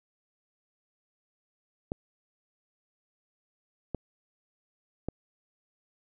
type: clicks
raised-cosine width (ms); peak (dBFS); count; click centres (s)
2; -18; 3; 1.919 / 3.947 / 5.086
effects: none